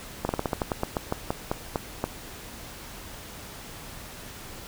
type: slowing click train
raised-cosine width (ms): 1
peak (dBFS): -11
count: 15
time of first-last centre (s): 0.25-2.041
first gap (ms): 41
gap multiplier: 1.16
effects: pink hiss -42 dBFS RMS until 4.67 s